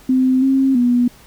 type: tone with pitch steps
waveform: sine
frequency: 258.6 / 267.7 / 243.9 Hz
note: C4 / C4 / B3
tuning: -20 / +40 / -21 cents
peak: -11 dBFS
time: 0.09-1.08 s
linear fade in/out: 5 ms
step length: 330 ms
effects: pink hiss -46 dBFS RMS until 1.26 s